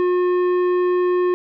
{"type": "tone with tanh clipping", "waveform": "sine", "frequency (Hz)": 359.5, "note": "F#4", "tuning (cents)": -50, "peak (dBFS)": -17, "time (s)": [0, 1.34], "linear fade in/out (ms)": 0, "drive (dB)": 11, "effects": []}